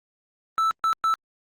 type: tone bursts at uneven times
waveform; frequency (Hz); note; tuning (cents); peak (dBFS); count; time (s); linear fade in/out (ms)
triangle; 1318.5; E6; 0; -17; 3; 0.58-0.71 / 0.84-0.93 / 1.04-1.14; 0
effects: Opus 24 kbps